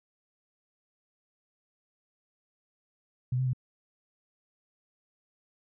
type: tone with pitch steps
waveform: sine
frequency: 125.6 / 129.8 / 127.1 Hz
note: B2 / C3 / C3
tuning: +30 / -13 / -50 cents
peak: -25 dBFS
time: 3.32-3.533 s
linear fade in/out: 5 ms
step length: 71 ms
effects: none